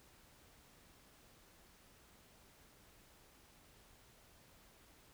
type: silence
effects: pink hiss -65 dBFS RMS until 5.13 s